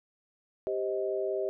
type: chord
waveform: sine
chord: C minor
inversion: second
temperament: just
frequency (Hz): 392.4 / 523.3 / 627.9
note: G4 / C5 / Eb5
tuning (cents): +2 / 0 / +16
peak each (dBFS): -31 / -36 / -33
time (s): 0.67-1.49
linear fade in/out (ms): 0
effects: none